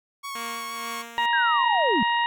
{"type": "tone with vibrato", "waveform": "sawtooth", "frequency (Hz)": 1108.7, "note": "C#6", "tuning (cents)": 0, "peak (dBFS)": -28, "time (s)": [0.23, 1.03], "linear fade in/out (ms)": 20, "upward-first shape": "sine", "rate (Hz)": 6.4, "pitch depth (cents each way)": 17}
{"type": "tone with tremolo", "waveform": "5% pulse", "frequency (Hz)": 233.1, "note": "A#3", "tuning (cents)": 0, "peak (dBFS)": -22, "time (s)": [0.35, 1.26], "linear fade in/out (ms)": 2, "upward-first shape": "sine", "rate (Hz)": 2.2, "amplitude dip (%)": 55}
{"type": "harmonic tone", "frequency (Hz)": 943, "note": "A#5", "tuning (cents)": 20, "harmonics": [1, 2, 3, 4], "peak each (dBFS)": [-22, -26, -30, -37], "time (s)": [1.18, 2.26], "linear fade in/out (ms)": 0}
{"type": "linear sweep", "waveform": "sine", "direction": "down", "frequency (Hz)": [1661.2, 185], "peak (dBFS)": -22, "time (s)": [1.33, 2.03], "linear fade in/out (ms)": 2}
{"effects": []}